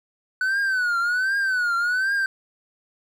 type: tone with vibrato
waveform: triangle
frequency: 1492 Hz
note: F#6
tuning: 14 cents sharp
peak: -18 dBFS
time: 0.41-2.26 s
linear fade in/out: 2 ms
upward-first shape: triangle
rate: 1.3 Hz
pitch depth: 150 cents each way
effects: none